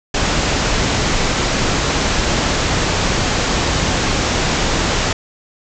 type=low-pass noise; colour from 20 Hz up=pink; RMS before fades=-17 dBFS; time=0.14-5.13 s; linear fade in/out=5 ms; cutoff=7500 Hz; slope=96 dB/octave; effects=none